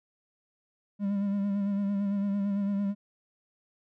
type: tone with vibrato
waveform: triangle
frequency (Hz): 200.4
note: G3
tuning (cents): +38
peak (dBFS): -24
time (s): 0.99-2.95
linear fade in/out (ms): 50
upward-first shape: sine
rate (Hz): 8.9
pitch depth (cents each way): 35
effects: none